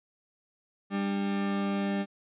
40% pulse tone pair together, 198.69 / 297.7 Hz, G3 / D4, +24 / +24 cents, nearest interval perfect fifth, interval 700 cents, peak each -27 / -36 dBFS, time 0.9-2.06 s, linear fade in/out 50 ms, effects resampled to 8000 Hz

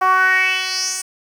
10% pulse tone with band-pass filter sweep, 374.1 Hz, F#4, 19 cents sharp, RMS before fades -17 dBFS, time 0.01-1.02 s, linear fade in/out 10 ms, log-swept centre 910 to 8300 Hz, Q 4.1, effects 7-bit

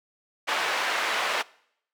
white band-pass noise, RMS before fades -27 dBFS, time 0.47-1.43 s, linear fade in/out 20 ms, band 620 to 2200 Hz, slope 12 dB/octave, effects noise-tail reverb RT60 0.7 s tail -23 dB re dry

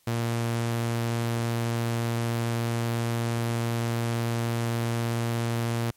sawtooth tone, 116.7 Hz, A#2, 2 cents sharp, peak -21 dBFS, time 0.07-5.91 s, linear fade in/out 5 ms, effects white hiss -64 dBFS RMS until 5.96 s + MP3 64 kbps

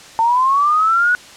sine linear sweep, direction up, 891 to 1480 Hz, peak -11 dBFS, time 0.19-1.15 s, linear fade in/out 0 ms, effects white hiss -39 dBFS RMS until 1.36 s + low-pass 7000 Hz 12 dB/octave

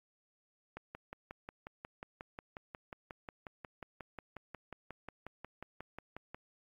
click train, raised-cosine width 0.5 ms, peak -29 dBFS, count 32, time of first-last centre 0.77-6.346 s, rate 5.56 Hz, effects AAC 48 kbps

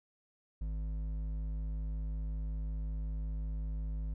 triangle tone with hard clipping, 52.7 Hz, G#1, 26 cents sharp, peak -36 dBFS, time 0.61-4.14 s, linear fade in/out 5 ms, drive 11 dB, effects none

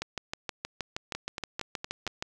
two click trains, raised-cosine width 0.2 ms, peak -15 / -17 dBFS, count 15 / 5, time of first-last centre 0.02-2.225 / 1.15-2.076 s, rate 6.35 / 4.32 Hz, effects none

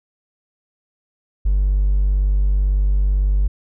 triangle tone with hard clipping, 49 Hz, G1, in tune, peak -13 dBFS, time 1.45-3.48 s, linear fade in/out 10 ms, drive 2 dB, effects none

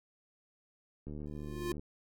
click train, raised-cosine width 3 ms, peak -31 dBFS, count 55, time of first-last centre 1.07-1.795 s, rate 74.5 Hz
square tone with exponential growth, 350.3 Hz, F4, 5 cents sharp, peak -32 dBFS, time 1.26-1.72 s, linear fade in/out 2 ms, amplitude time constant 100 ms
effects none

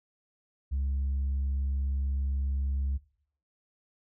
sine tone, 68.3 Hz, C#2, 25 cents flat, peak -25 dBFS, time 0.71-2.98 s, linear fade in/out 20 ms, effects noise-tail reverb RT60 0.6 s tail -20 dB re dry + tanh soft clip ceiling -25 dBFS

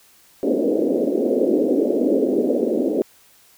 pink band-pass noise, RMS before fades -19 dBFS, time 0.43-3.02 s, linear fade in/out 0 ms, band 240 to 550 Hz, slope 48 dB/octave, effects white hiss -53 dBFS RMS until 3.57 s

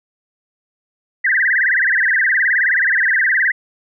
sine tone with vibrato, 1776 Hz, A6, 16 cents sharp, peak -12 dBFS, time 1.24-3.52 s, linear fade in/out 10 ms, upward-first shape sine, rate 19 Hz, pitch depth 230 cents each way, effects none

